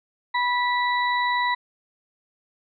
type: harmonic tone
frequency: 981 Hz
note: B5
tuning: 12 cents flat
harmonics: 1 / 2 / 4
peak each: -22 / -25 / -31 dBFS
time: 0.34-1.55 s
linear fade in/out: 10 ms
effects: none